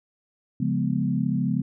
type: chord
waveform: sine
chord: C# dominant seventh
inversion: none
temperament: equal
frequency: 138.59 / 174.61 / 207.7 / 246.9 Hz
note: C#3 / E#3 / G#3 / B3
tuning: 0 / 0 / 0 / 0 cents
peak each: -27 dBFS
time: 0.6-1.62 s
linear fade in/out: 5 ms
effects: none